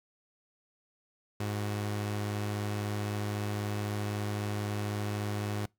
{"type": "tone pair together", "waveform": "sawtooth", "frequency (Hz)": [103.83, 370.4], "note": ["G#2", "F#4"], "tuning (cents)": [0, 2], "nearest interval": "octave + minor seventh", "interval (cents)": 2202, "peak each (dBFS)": [-28, -38], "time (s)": [1.4, 5.66], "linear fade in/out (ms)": 5, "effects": ["noise-tail reverb RT60 0.2 s tail -25 dB re dry"]}